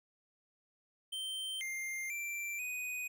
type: tone with pitch steps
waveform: square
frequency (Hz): 3120 / 2107 / 2351 / 2491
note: G7 / C7 / D7 / D#7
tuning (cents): -9 / +12 / +1 / +1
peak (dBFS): -38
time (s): 1.12-3.08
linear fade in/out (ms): 10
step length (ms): 490
effects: none